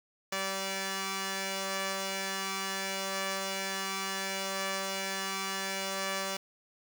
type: tone pair together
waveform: 5% pulse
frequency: 193.2 / 578.9 Hz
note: G3 / D5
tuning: -25 / -25 cents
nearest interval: octave + perfect fifth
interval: 1900 cents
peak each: -24 dBFS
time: 0.32-6.37 s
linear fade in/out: 5 ms
effects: none